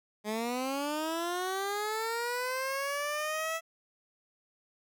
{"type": "linear sweep", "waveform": "15% pulse", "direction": "up", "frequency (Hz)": [207.7, 659.3], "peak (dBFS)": -25, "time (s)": [0.24, 3.61], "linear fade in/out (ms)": 50, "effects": []}